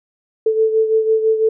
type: beating tone pair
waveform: sine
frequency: 440 / 446 Hz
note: A4 / A4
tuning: 0 / +23 cents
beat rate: 6 Hz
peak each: -13 / -20 dBFS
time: 0.46-1.49 s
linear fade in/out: 5 ms
effects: none